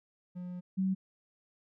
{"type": "tone pair in turn", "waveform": ["triangle", "sine"], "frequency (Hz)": [179.1, 189.75], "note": ["F3", "F#3"], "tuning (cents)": [44, 44], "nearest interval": "minor second", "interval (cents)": 100, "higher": "second", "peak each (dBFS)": [-36, -27], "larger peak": "second", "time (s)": [[0.35, 0.61], [0.77, 0.95]], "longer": "first", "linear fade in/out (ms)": 20, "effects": []}